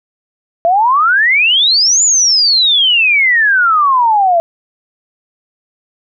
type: exponential two-way sweep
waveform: sine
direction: up then down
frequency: 659.3 to 7130 to 659.3 Hz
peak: -7 dBFS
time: 0.65-4.4 s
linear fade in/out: 0 ms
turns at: 2.03 s
effects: none